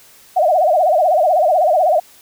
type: tone with vibrato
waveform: sine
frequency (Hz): 671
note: E5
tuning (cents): +31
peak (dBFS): -10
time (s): 0.36-2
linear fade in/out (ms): 10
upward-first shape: sine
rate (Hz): 16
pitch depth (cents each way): 200
effects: white hiss -46 dBFS RMS until 2.21 s